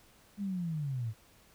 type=linear sweep; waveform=sine; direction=down; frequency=207.7 to 104.7 Hz; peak=-32 dBFS; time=0.37-1.14 s; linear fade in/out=50 ms; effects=pink hiss -62 dBFS RMS until 1.54 s